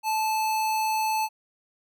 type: tone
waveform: square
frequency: 872 Hz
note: A5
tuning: 16 cents flat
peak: -24 dBFS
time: 0.03-1.29 s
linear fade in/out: 50 ms
effects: none